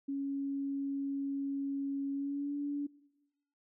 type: tone with pitch glide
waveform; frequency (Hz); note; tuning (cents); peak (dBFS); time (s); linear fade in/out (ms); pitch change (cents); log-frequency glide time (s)
sine; 277.2 to 287.1; C#4 to D4; 0 to -39; -33; 0.08-2.87; 10; +61; 2.12-2.55
effects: noise-tail reverb RT60 1.0 s tail -21 dB re dry